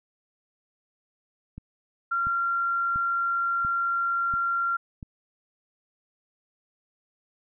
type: click train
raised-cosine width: 5 ms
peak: -26 dBFS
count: 6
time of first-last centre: 1.58-5.028 s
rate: 1.45 Hz
type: tone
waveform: sine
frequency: 1378 Hz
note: F6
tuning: 24 cents flat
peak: -23 dBFS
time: 2.11-4.77 s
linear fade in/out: 10 ms
effects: none